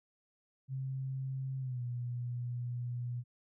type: tone with pitch glide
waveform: sine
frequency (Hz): 132.8 to 121.78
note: C3 to B2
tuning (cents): +26 to -24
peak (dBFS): -35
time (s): 0.68-3.24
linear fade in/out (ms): 50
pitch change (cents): -150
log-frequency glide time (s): 1.59-1.82
effects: none